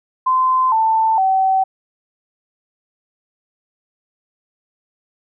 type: tone with pitch steps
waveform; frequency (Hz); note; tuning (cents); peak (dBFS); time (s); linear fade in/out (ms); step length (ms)
sine; 1032 / 888.1 / 764.2; C6 / A5 / G5; -24 / +16 / -44; -12; 0.26-1.64; 10; 460
effects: none